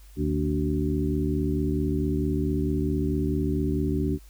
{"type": "harmonic tone with a mistuned harmonic", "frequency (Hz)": 75.5, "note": "D2", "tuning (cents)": 48, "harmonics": [1, 2, 3, 4, 5], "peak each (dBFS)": [-28, -29, -31, -28, -31], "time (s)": [0.16, 4.19], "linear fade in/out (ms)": 50, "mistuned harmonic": 4, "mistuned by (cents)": -64, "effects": ["added 50 Hz sine -46 dBFS peak until 4.29 s", "white hiss -58 dBFS RMS until 4.29 s"]}